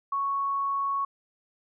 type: tone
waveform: sine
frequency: 1108.7 Hz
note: C#6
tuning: in tune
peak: -25 dBFS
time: 0.12-1.05 s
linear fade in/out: 5 ms
effects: none